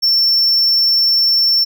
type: tone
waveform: triangle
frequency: 5410 Hz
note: E8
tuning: 44 cents sharp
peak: -9 dBFS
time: 0.02-1.65 s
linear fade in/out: 20 ms
effects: none